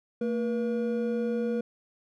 triangle tone pair together, 226.5 / 480 Hz, A#3 / B4, -50 / -49 cents, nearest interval octave + minor second, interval 1301 cents, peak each -27 dBFS, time 0.21-1.61 s, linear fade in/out 5 ms, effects none

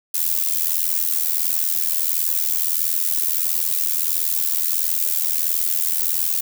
violet noise with amplitude modulation, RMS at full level -17 dBFS, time 0.14-6.41 s, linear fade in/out 5 ms, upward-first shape sine, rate 81.5 Hz, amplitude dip 85%, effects none

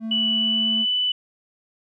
triangle tone, 222.9 Hz, A3, 23 cents sharp, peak -24 dBFS, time 0-0.86 s, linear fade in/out 50 ms
sine tone with pitch glide, 2960 to 2987 Hz, F#7 to F#7, 0 to +16 cents, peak -19 dBFS, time 0.11-1.12 s, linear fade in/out 5 ms, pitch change +16 cents, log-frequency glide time 0.32-0.77 s
effects none

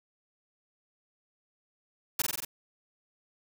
white noise with echo, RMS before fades -27 dBFS, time 2.19-2.22 s, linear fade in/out 5 ms, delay 46 ms, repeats 5, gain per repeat -2 dB, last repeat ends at 2.45 s, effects none

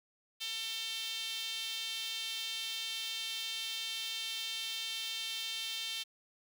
sawtooth tone with high-pass filter, 448.5 Hz, A4, 33 cents sharp, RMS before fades -39 dBFS, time 0.4-6.04 s, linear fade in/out 20 ms, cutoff 3300 Hz, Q 3.9, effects 10-bit

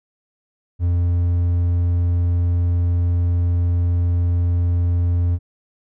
triangle tone with hard clipping, 87.31 Hz, F2, in tune, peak -16 dBFS, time 0.79-5.39 s, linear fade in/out 50 ms, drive 6 dB, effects none

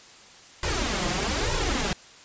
pink noise with flanger, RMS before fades -26 dBFS, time 0.63-1.93 s, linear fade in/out 2 ms, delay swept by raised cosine 2 to 5.7 ms, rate 1.1 Hz, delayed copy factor +1, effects white hiss -49 dBFS RMS until 2.24 s + resampled to 16000 Hz

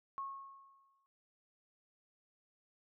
sine tone with exponential decay, 1093 Hz, C#6, 25 cents flat, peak -37 dBFS, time 0.18-1.06 s, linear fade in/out 0 ms, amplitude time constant 190 ms, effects none

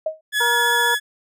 sine tone with exponential decay, 630 Hz, D#5, 21 cents sharp, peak -16 dBFS, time 0.06-0.21 s, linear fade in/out 5 ms, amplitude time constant 31 ms
30% pulse tone with vibrato, 1700 Hz, G#6, 40 cents sharp, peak -15 dBFS, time 0.32-1 s, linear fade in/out 50 ms, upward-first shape triangle, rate 15 Hz, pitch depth 16 cents each way
harmonic tone, 473.8 Hz, A#4, 28 cents sharp, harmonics 1 / 2 / 3, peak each -26 / -21 / -26 dBFS, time 0.4-0.95 s, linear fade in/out 10 ms
effects none

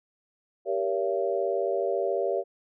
sine chord, G diminished seventh, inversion none, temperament just, 392 / 470.4 / 564.5 / 677.4 Hz, G4 / Bb4 / Db5 / Fb5, 0 / +16 / +31 / +47 cents, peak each -29 / -31 / -29 / -31 dBFS, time 0.65-2.44 s, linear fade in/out 50 ms, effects none

